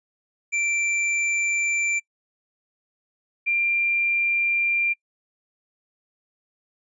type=tone pair in turn; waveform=square / sine; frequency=2349 / 2380 Hz; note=D7 / D7; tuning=0 / +22 cents; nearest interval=unison; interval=22 cents; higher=second; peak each=-22 / -19 dBFS; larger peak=second; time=0.52-2 / 3.46-4.94 s; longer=neither; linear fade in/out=20 ms; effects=noise-tail reverb RT60 0.1 s tail -26 dB re dry + resampled to 22050 Hz